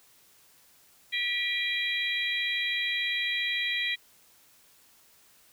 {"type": "harmonic tone with a mistuned harmonic", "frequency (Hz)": 651, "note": "E5", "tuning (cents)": -22, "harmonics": [3, 4, 5, 6], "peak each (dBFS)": [-31, -32, -33, -34], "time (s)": [1.12, 3.96], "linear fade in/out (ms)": 20, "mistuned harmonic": 4, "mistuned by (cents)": -150, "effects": ["white hiss -60 dBFS RMS until 5.52 s"]}